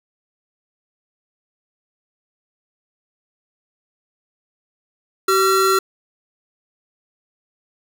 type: tone pair together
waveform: square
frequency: 382.2 / 1362 Hz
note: G4 / F6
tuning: -44 / -44 cents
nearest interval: octave + minor seventh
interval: 2200 cents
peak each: -17 dBFS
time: 5.28-5.79 s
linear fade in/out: 5 ms
effects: 8-bit